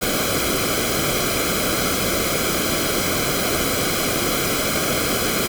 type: noise with comb filter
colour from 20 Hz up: pink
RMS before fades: -21 dBFS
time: 0.01-5.48 s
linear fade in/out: 20 ms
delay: 1.1 ms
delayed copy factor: -0.75
effects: none